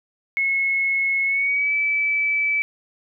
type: tone with pitch glide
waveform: sine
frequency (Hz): 2182 to 2306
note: C#7 to D7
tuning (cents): -28 to -32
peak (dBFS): -18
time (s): 0.37-2.62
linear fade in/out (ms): 0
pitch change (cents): +96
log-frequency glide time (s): 1.25-1.73
effects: none